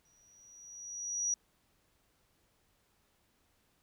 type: tone with exponential growth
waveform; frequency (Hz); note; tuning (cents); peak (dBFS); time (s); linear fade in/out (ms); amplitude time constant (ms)
sine; 5800; F#8; -35; -28; 0.05-1.34; 2; 280
effects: pink hiss -73 dBFS RMS until 3.82 s